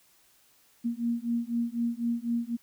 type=beating tone pair; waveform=sine; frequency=233.1 / 237.1 Hz; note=A#3 / A#3; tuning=0 / +30 cents; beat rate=4 Hz; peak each=-30 dBFS; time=0.84-2.57 s; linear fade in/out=20 ms; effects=white hiss -63 dBFS RMS until 2.62 s